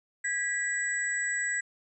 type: tone cluster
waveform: sine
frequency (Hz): 1653 / 1955 / 7820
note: G#6 / B6 / B8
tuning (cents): -9 / -18 / -18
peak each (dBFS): -33 / -30 / -34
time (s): 0.24-1.61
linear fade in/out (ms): 10
effects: none